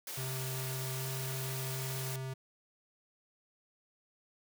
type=high-pass noise; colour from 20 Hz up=white; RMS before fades=-42 dBFS; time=0.07-2.16 s; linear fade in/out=2 ms; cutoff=290 Hz; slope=24 dB/octave
type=tone with pitch glide; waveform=square; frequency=130.81 to 131.87 Hz; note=C3 to C3; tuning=0 to +14 cents; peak=-38 dBFS; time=0.17-2.34 s; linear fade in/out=10 ms; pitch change=+14 cents; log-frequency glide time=0.91-1.06 s
effects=none